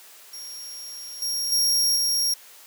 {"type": "tone with level steps", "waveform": "sawtooth", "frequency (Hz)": 5588, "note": "F8", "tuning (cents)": 0, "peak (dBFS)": [-33, -22, -16, -18], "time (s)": [0.33, 2.34], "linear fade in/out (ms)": 5, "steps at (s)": [1.22, 1.52, 1.96], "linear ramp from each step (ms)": 2, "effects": ["white hiss -48 dBFS RMS until 2.66 s", "high-pass 400 Hz 12 dB/octave"]}